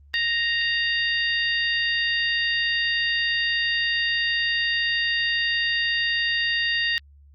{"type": "harmonic tone with a mistuned harmonic", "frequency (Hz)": 932.3, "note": "A#5", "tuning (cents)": 0, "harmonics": [2, 3, 4, 5], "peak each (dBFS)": [-23, -27, -29, -31], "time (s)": [0.14, 6.98], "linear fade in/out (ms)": 0, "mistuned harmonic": 4, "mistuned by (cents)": -26, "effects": ["added 71 Hz sine -48 dBFS peak until 7.34 s", "Opus 32 kbps"]}